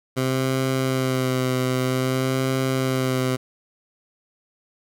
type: tone with vibrato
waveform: 15% pulse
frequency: 130 Hz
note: C3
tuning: 11 cents flat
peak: -14 dBFS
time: 0.16-3.37 s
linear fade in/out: 20 ms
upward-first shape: sine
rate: 0.52 Hz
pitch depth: 25 cents each way
effects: none